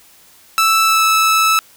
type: tone with pitch glide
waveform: sawtooth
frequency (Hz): 1318.5 to 1308.6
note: E6 to E6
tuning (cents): 0 to -13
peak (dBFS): -7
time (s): 0.58-1.59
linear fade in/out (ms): 0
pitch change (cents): -13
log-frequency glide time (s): 0.85-1.04
effects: white hiss -47 dBFS RMS until 1.76 s